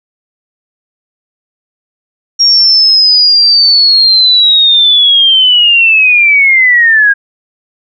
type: linear sweep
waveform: sine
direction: down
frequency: 5600 to 1610 Hz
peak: -3 dBFS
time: 2.39-7.14 s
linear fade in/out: 20 ms
effects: none